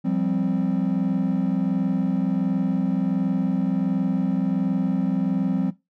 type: chord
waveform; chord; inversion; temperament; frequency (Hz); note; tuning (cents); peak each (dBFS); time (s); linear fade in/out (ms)
triangle; F suspended second; none; equal; 174.61 / 196 / 261.6; F3 / G3 / C4; 0 / 0 / 0; -22; 0.04-5.71; 20
effects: noise-tail reverb RT60 0.2 s tail -17 dB re dry + tanh soft clip ceiling -12 dBFS